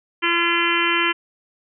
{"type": "harmonic tone", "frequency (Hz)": 341.4, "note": "F4", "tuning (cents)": -39, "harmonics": [1, 3, 4, 5, 6, 7, 8, 9], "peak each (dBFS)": [-25, -25, -25, -25, -25, -25, -25, -25], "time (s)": [0.22, 1.13], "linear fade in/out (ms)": 20, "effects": []}